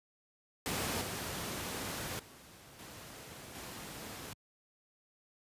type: noise with level steps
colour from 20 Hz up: pink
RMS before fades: -35 / -39 / -55 / -49 / -45 dBFS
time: 0.66-4.33 s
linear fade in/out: 0 ms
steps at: 1.01 / 2.19 / 2.79 / 3.55 s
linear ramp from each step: 5 ms
effects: high-pass 80 Hz 12 dB/octave + resampled to 32000 Hz